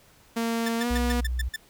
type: tone with pitch glide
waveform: sawtooth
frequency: 229.9 to 241.7 Hz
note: A#3 to B3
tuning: -24 to -37 cents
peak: -21 dBFS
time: 0.36-1.21 s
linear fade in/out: 10 ms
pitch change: +87 cents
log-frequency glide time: 0.78-0.87 s
type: tone bursts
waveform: sawtooth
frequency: 1770 Hz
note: A6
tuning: 10 cents sharp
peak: -25 dBFS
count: 7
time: 0.66-1.562 s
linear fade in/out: 5 ms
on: 26 ms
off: 120 ms
type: tone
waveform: sine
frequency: 61.74 Hz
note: B1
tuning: in tune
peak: -25 dBFS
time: 0.9-1.49 s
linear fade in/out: 10 ms
effects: pink hiss -57 dBFS RMS until 1.69 s